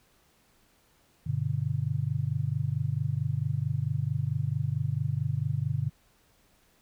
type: chord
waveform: sine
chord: G major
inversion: none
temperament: just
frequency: 98 / 122.5 / 147 Hz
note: G2 / B2 / D3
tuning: 0 / -14 / +2 cents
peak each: -33 / -30 / -30 dBFS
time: 1.26-5.9 s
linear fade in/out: 10 ms
effects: pink hiss -65 dBFS RMS until 6.81 s